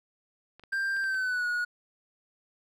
clicks, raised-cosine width 0.3 ms, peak -34 dBFS, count 6, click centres 0.596 / 0.637 / 0.731 / 0.966 / 1.04 / 1.145 s
triangle tone with pitch glide, 1584 to 1452.5 Hz, G6 to F#6, +18 to -32 cents, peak -25 dBFS, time 0.72-1.65 s, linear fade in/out 10 ms, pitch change -150 cents, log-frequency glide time 1-1.47 s
effects none

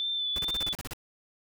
sine tone with vibrato, 3518 Hz, A7, 1 cent flat, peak -28 dBFS, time 0-0.73 s, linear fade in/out 0 ms, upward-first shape sine, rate 2.4 Hz, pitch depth 27 cents each way
pink noise bursts, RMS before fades -37 dBFS, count 10, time 0.36-0.934 s, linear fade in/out 0 ms, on 25 ms, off 36 ms
effects none

